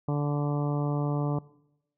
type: harmonic tone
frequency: 145.7 Hz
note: D3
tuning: 13 cents flat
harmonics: 1 / 2 / 3 / 4 / 5 / 6 / 7 / 8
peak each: -26 / -32 / -36 / -38 / -40 / -42 / -43 / -44 dBFS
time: 0.08-1.39 s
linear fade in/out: 5 ms
effects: noise-tail reverb RT60 0.9 s tail -22 dB re dry